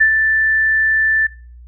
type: tone with ADSR envelope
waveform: sine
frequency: 1764 Hz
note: A6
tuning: 4 cents sharp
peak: -7 dBFS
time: 0-1.27 s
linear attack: 12 ms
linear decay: 90 ms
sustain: -5 dB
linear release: 9 ms
effects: noise-tail reverb RT60 0.4 s tail -21 dB re dry + added 60 Hz sine -36 dBFS peak until 1.67 s